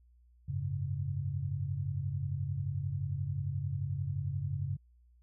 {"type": "chord", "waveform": "sine", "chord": "F# suspended second", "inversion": "none", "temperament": "equal", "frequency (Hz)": [92.5, 103.83, 138.59], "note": ["F#2", "G#2", "C#3"], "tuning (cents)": [0, 0, 0], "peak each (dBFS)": [-37, -38, -35], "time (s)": [0.48, 4.77], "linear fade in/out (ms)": 10, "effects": ["added 60 Hz sine -60 dBFS peak until 5.22 s"]}